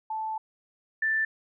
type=tone pair in turn; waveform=sine; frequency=876 / 1768.3 Hz; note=A5 / A6; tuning=-8 / +8 cents; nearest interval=octave; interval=1216 cents; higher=second; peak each=-29 / -23 dBFS; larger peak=second; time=0.1-0.38 / 1.02-1.25 s; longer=first; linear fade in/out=5 ms; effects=none